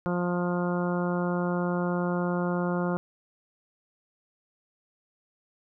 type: harmonic tone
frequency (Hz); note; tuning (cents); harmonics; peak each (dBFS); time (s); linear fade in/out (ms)
176.6; F3; +20; 1 / 2 / 3 / 4 / 5 / 6 / 7 / 8; -27 / -32 / -33 / -38 / -39 / -39 / -40 / -39; 0.06-2.97; 0
effects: none